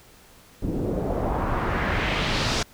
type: noise with low-pass filter sweep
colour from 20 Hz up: pink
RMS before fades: -25 dBFS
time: 0.62-2.63 s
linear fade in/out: 5 ms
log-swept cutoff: 300 to 5900 Hz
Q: 1.6
effects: pink hiss -52 dBFS RMS until 2.73 s